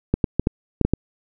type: clicks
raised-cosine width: 3 ms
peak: -4 dBFS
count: 7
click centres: 0.14 / 0.242 / 0.396 / 0.471 / 0.813 / 0.85 / 0.936 s
effects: none

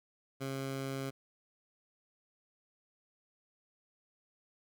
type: tone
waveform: 15% pulse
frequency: 135.3 Hz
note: C#3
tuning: 42 cents flat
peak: -30 dBFS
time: 0.4-1.11 s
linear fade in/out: 20 ms
effects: none

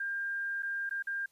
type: tone with dropouts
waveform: sine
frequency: 1600 Hz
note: G6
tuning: 35 cents sharp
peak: -32 dBFS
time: 0-1.26 s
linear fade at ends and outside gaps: 5 ms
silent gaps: 0.624-0.63 / 0.894-0.909 / 1.025-1.07 s
effects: white hiss -70 dBFS RMS until 1.31 s + resampled to 32000 Hz

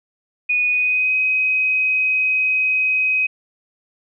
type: tone with pitch glide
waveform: sine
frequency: 2475 to 2524 Hz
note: D#7 to D#7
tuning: -10 to +24 cents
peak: -15 dBFS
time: 0.49-3.27 s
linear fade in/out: 10 ms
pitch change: +34 cents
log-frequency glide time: 0.7-1.15 s
effects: none

